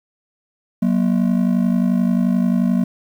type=ring-modulated tone; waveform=triangle; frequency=211.6 Hz; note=G#3; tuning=33 cents sharp; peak=-9 dBFS; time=0.82-2.84 s; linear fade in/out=5 ms; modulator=25.7 Hz; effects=8-bit